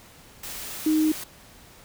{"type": "tone in noise", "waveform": "sine", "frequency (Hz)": 311.1, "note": "D#4", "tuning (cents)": 0, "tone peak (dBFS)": -18, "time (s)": [0.86, 1.12], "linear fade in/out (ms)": 5, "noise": "white", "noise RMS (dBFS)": -36, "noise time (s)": [0.43, 1.24], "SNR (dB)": 15, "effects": ["pink hiss -50 dBFS RMS until 1.84 s"]}